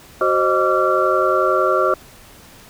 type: tone cluster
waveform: sine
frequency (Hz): 373.9 / 527 / 618 / 1157 / 1369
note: F#4 / C5 / D#5 / D6 / F6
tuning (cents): +18 / +12 / -12 / -26 / -35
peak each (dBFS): -20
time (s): 0.21-1.94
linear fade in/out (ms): 2
effects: pink hiss -44 dBFS RMS until 2.69 s